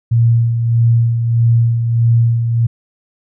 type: tone with tremolo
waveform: sine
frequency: 116.54 Hz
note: A#2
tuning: in tune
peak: -7 dBFS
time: 0.11-2.67 s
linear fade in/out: 10 ms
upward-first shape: sine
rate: 1.6 Hz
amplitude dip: 50%
effects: none